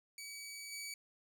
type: tone with level steps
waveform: 15% pulse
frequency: 2277 Hz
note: C#7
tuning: 46 cents sharp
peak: -39 / -36 dBFS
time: 0.18-0.94 s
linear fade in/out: 2 ms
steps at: 0.71 s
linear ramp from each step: 20 ms
effects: none